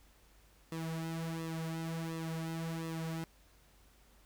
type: tone with flanger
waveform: sawtooth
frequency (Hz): 163.2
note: E3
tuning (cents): -17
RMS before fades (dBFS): -39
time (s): 0.72-3.24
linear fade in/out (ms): 0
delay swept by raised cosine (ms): 1.3 to 4.4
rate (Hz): 1.4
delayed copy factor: -0.75
effects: added 50 Hz sine -64 dBFS peak until 4.25 s + pink hiss -66 dBFS RMS until 4.25 s